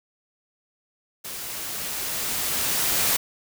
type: noise with level ramp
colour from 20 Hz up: white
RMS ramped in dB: -35 to -21 dBFS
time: 1.24-3.17 s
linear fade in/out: 10 ms
effects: none